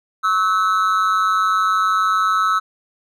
triangle tone with amplitude modulation, 1300 Hz, E6, 24 cents flat, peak -9 dBFS, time 0.23-2.6 s, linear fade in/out 20 ms, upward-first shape sine, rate 193 Hz, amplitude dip 80%, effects none

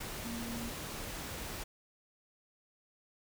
sine tone in noise, 233.1 Hz, A#3, in tune, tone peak -40 dBFS, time 0.24-0.7 s, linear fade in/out 10 ms, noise pink, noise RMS -42 dBFS, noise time 0-1.64 s, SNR -1 dB, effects none

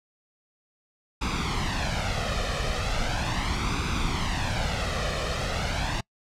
pink noise with flanger, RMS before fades -27 dBFS, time 1.21-6.01 s, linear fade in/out 10 ms, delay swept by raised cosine 0.81 to 1.65 ms, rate 0.38 Hz, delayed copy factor +0.65, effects noise-tail reverb RT60 0.1 s tail -26 dB re dry + low-pass 5000 Hz 12 dB/octave

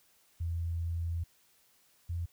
sine tone pair in turn, 84.1 / 85.52 Hz, E2 / F2, +35 / -36 cents, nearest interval unison, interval 29 cents, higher second, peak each -31 / -32 dBFS, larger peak first, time 0.4-1.24 / 2.09-2.26 s, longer first, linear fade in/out 10 ms, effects white hiss -67 dBFS RMS until 2.32 s

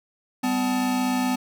square tone cluster, 196.1 / 252.5 / 865 Hz, G3 / B3 / A5, +1 / +39 / -30 cents, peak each -32 / -23 / -31 dBFS, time 0.43-1.36 s, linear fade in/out 10 ms, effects none

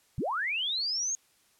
sine linear sweep, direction up, 82.41 to 6645 Hz, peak -28 dBFS, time 0.18-1.15 s, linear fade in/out 0 ms, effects white hiss -66 dBFS RMS until 1.59 s + low-pass 12000 Hz 12 dB/octave

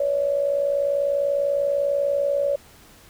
sine tone with amplitude modulation, 567 Hz, C#5, 39 cents sharp, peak -16 dBFS, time 0-2.56 s, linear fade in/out 5 ms, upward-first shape sine, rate 60.1 Hz, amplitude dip 65%, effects pink hiss -50 dBFS RMS until 3.09 s

